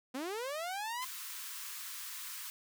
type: linear sweep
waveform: sawtooth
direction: up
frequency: 243 to 1042 Hz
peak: -33 dBFS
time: 0.14-1.05 s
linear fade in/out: 10 ms
type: high-pass noise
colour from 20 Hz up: white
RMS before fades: -44 dBFS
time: 1.02-2.5 s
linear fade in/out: 0 ms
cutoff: 960 Hz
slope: 96 dB/octave
effects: none